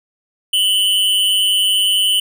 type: tone with amplitude modulation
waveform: square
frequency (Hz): 3003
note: F#7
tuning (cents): +25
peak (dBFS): -10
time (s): 0.53-2.2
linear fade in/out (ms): 5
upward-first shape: sine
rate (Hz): 197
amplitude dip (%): 65
effects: none